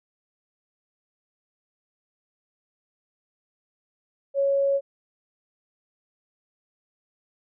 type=tone; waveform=sine; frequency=554.4 Hz; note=C#5; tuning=in tune; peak=-19 dBFS; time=4.34-4.81 s; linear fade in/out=50 ms; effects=none